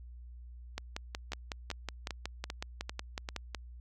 two click trains, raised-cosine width 0.2 ms, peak -20 / -19 dBFS, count 6 / 16, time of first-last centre 1.32-3.289 / 0.78-3.548 s, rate 2.54 / 5.42 Hz, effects added 60 Hz sine -46 dBFS peak until 3.8 s

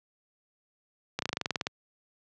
slowing click train, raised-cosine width 0.2 ms, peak -12 dBFS, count 12, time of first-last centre 1.19-1.669 s, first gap 32 ms, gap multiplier 1.06, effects high-pass 100 Hz 12 dB/octave + low-pass 7000 Hz 12 dB/octave

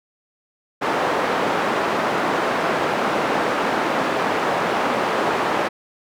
white band-pass noise, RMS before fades -21 dBFS, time 0.81-5.69 s, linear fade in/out 20 ms, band 240 to 1100 Hz, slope 12 dB/octave, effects none

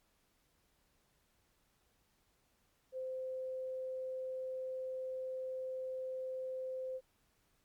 sine tone, 518 Hz, C5, 17 cents flat, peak -38 dBFS, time 2.92-7.01 s, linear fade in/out 50 ms, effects pink hiss -75 dBFS RMS until 7.64 s + MP3 96 kbps

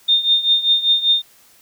sine tone with tremolo, 3640 Hz, A#7, 42 cents flat, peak -9 dBFS, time 0.08-1.22 s, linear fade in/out 10 ms, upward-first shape triangle, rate 5.1 Hz, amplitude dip 85%, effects white hiss -51 dBFS RMS until 1.61 s

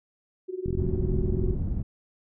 sine tone with tremolo, 370 Hz, F#4, in tune, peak -27 dBFS, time 0.48-1.55 s, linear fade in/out 20 ms, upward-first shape sine, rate 20 Hz, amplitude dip 85%
click train, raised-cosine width 5 ms, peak -18 dBFS, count 38, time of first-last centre 0.66-1.509 s, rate 43.6 Hz
pink low-pass noise, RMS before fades -28 dBFS, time 0.78-1.83 s, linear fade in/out 10 ms, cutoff 160 Hz, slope 12 dB/octave
effects none

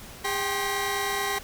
sawtooth tone cluster, 404.2 / 779 / 1063 / 1929 Hz, G#4 / G5 / C6 / B6, -47 / -11 / +27 / -41 cents, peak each -28 dBFS, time 0.24-1.39 s, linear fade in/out 10 ms, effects pink hiss -44 dBFS RMS until 1.43 s

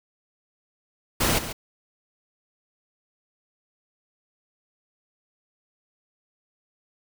pink noise with echo, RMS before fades -22 dBFS, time 1.2-1.39 s, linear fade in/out 10 ms, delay 140 ms, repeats 1, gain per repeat -11 dB, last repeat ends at 1.53 s, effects none

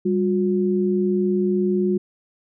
sine tone pair together, 197.3 / 360.6 Hz, G3 / F#4, +11 / -45 cents, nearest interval minor seventh, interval 1044 cents, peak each -20 dBFS, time 0.05-1.98 s, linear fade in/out 10 ms, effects none

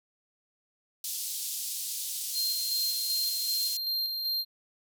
white band-pass noise, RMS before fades -35 dBFS, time 1.04-3.77 s, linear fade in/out 2 ms, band 3700 to 15000 Hz, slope 24 dB/octave
square tone with tremolo, 4186 Hz, C8, in tune, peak -28 dBFS, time 2.33-4.45 s, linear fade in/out 50 ms, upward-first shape square, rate 2.6 Hz, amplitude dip 35%
effects none

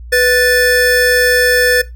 square tone pair together, 493.9 / 1760.1 Hz, B4 / A6, 0 / 0 cents, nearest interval octave + minor seventh, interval 2200 cents, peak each -12 dBFS, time 0.12-1.82 s, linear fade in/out 10 ms, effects noise-tail reverb RT60 0.2 s tail -18 dB re dry + added 59 Hz sine -28 dBFS peak until 1.95 s

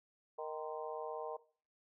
harmonic tone with a mistuned harmonic, 155.56 Hz, D#3, in tune, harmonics 3 / 4 / 5 / 6 / 7, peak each -43 / -45 / -47 / -49 / -50 dBFS, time 0.38-1.37 s, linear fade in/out 10 ms, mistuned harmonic 7, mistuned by -82 cents, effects noise-tail reverb RT60 0.4 s tail -18 dB re dry

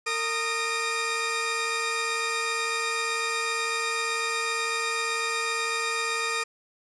sawtooth tone cluster, 457 / 1238 / 1853 / 2398 Hz, A#4 / D#6 / A#6 / D7, -34 / -9 / -11 / +36 cents, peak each -30 / -26 / -29 / -28 dBFS, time 0.06-6.44 s, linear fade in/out 10 ms, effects resampled to 22050 Hz

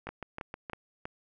two click trains, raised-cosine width 0.5 ms, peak -23 / -22 dBFS, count 5 / 4, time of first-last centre 0.07-0.698 / 0.09-1.055 s, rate 6.37 / 3.11 Hz, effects none

